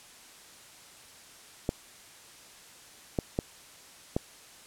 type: clicks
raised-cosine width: 2 ms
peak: -13 dBFS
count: 4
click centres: 1.691 / 3.188 / 3.389 / 4.165 s
effects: white hiss -52 dBFS RMS until 4.66 s + low-pass 10000 Hz 12 dB/octave